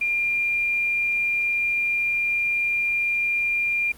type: tone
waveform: sine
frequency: 2400 Hz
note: D7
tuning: 37 cents sharp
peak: -20 dBFS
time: 0.01-3.92 s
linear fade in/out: 5 ms
effects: pink hiss -48 dBFS RMS until 3.97 s + Opus 32 kbps